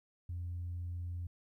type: tone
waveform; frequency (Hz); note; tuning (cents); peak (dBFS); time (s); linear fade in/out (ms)
sine; 87.31; F2; 0; -36; 0.29-1.27; 5
effects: tanh soft clip ceiling -34 dBFS + 13-bit